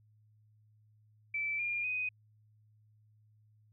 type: tone with pitch steps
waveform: sine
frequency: 2321 / 2408 / 2499 Hz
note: D7 / D7 / D#7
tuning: -21 / +43 / +7 cents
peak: -32 dBFS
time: 1.34-2.09 s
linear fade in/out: 5 ms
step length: 250 ms
effects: added 107 Hz sine -63 dBFS peak until 3.72 s